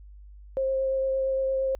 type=tone with vibrato; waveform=sine; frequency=532 Hz; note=C5; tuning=29 cents sharp; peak=-23 dBFS; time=0.57-1.75 s; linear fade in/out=0 ms; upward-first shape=triangle; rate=8.7 Hz; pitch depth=12 cents each way; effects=added 50 Hz sine -44 dBFS peak until 1.79 s